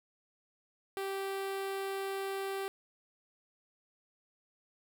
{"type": "tone with notch filter", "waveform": "sawtooth", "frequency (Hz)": 390, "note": "G4", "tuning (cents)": -9, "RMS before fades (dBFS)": -37, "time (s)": [0.97, 2.68], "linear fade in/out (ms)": 0, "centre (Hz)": 6200, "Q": 1.8, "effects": []}